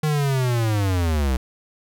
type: linear sweep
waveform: square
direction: down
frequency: 155.56 to 61.74 Hz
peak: -19 dBFS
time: 0.03-1.37 s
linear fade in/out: 5 ms
effects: none